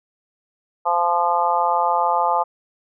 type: harmonic tone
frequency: 173.2 Hz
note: F3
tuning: 14 cents flat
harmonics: 3 / 4 / 5 / 6 / 7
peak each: -26 / -23 / -19 / -24 / -24 dBFS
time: 0.85-2.44 s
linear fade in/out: 20 ms
effects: none